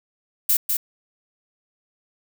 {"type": "noise with echo", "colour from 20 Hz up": "violet", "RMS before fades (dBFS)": -18, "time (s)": [0.49, 0.57], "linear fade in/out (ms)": 5, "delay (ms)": 200, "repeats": 1, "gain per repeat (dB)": -4, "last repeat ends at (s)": 0.77, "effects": []}